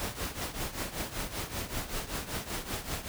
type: noise with tremolo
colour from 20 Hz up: pink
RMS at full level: -33 dBFS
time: 0-3.08 s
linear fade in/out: 0 ms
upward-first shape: triangle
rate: 5.2 Hz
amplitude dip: 80%
effects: none